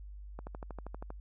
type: click train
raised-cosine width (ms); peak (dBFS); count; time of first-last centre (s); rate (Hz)
1; -29; 10; 0.39-1.104; 12.6
effects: added 50 Hz sine -44 dBFS peak until 1.2 s